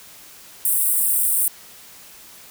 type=high-pass noise; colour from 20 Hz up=pink; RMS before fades=-19 dBFS; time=0.65-1.48 s; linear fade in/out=2 ms; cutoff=8300 Hz; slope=96 dB/octave; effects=white hiss -44 dBFS RMS until 2.5 s